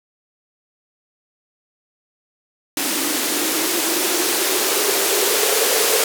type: noise with band-pass filter sweep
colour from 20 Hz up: violet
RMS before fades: -19 dBFS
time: 2.77-6.04 s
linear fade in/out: 2 ms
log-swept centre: 280 to 460 Hz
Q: 6.6
effects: none